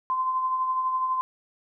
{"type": "tone with tremolo", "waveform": "sine", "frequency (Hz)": 1034, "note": "C6", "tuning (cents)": -21, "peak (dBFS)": -21, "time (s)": [0.1, 1.21], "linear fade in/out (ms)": 0, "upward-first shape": "triangle", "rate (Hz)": 12, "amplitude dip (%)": 45, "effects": []}